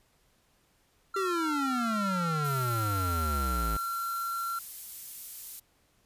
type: tone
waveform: triangle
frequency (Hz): 1366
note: F6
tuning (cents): -39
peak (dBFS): -29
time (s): 1.14-4.59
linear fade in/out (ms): 5
type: exponential sweep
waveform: square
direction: down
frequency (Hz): 397.1 to 51.91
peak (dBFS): -30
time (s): 1.16-3.77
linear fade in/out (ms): 5
type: noise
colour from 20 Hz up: violet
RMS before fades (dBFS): -39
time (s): 2.44-5.6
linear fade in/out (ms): 10
effects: pink hiss -68 dBFS RMS until 6.05 s + resampled to 32000 Hz